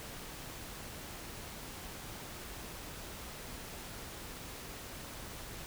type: silence
effects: pink hiss -46 dBFS RMS until 5.66 s